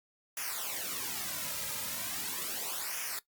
white noise with flanger, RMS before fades -37 dBFS, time 0.37-3.19 s, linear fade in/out 2 ms, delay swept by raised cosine 0.24 to 2.74 ms, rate 0.38 Hz, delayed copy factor -0.8, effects noise-tail reverb RT60 0.1 s tail -17 dB re dry + Opus 48 kbps

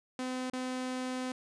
sawtooth tone with dropouts, 255.4 Hz, C4, 42 cents flat, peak -30 dBFS, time 0.19-1.32 s, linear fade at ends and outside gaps 2 ms, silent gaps 0.499-0.533 s, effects resampled to 22050 Hz

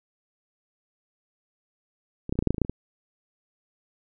clicks, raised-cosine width 3 ms, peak -19 / -11 / -28 / -9 / -14 / -6 / -7 / -19 / -15 / -8 / -21 / -14 dBFS, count 12, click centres 2.294 / 2.325 / 2.355 / 2.39 / 2.425 / 2.473 / 2.506 / 2.545 / 2.582 / 2.617 / 2.649 / 2.696 s, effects none

